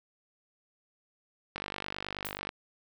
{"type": "click train", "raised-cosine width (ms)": 0.3, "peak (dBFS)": -19, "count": 47, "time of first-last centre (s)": [1.56, 2.491], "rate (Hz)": 49.4}
{"type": "noise with exponential decay", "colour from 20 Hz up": "violet", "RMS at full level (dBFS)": -35, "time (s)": [2.25, 2.39], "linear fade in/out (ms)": 2, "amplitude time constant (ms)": 29}
{"effects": []}